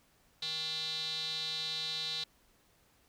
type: tone with band-pass filter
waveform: square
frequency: 158.5 Hz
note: D#3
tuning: 32 cents sharp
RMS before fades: -37 dBFS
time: 0.42-2.24 s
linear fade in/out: 5 ms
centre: 3900 Hz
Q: 9.5
effects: pink hiss -68 dBFS RMS until 3.08 s